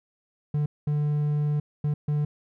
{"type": "tone bursts at uneven times", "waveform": "triangle", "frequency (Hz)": 148.1, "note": "D3", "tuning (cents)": 15, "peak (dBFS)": -20, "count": 4, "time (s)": [[0.54, 0.66], [0.87, 1.6], [1.84, 1.94], [2.08, 2.25]], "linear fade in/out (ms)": 5, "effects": []}